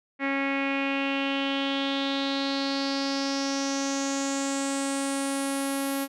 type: tone with low-pass filter sweep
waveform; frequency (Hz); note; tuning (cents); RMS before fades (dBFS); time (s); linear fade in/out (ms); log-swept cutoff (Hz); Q
sawtooth; 274.9; C#4; -14; -28; 0.19-6.08; 50; 2100 to 12000; 5
effects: none